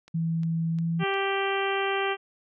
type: click train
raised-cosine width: 0.2 ms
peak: -32 dBFS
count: 4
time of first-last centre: 0.08-1.14 s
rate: 2.83 Hz
type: tone with pitch glide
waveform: sine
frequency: 164.4 to 166.41 Hz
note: E3 to E3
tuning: -4 to +17 cents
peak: -24 dBFS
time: 0.14-1.04 s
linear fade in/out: 10 ms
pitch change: +21 cents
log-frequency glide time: 0.73-0.84 s
type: harmonic tone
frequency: 392 Hz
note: G4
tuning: in tune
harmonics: 1 / 2 / 3 / 4 / 5 / 6 / 7 / 8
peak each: -28 / -31 / -33 / -34 / -35 / -36 / -36 / -37 dBFS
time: 0.99-2.17 s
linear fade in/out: 50 ms
effects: none